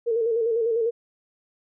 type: tone with vibrato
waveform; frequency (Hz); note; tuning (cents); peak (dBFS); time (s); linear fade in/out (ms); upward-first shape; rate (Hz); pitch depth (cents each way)
sine; 457.7; A#4; -32; -20; 0.06-0.91; 20; square; 10; 50
effects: none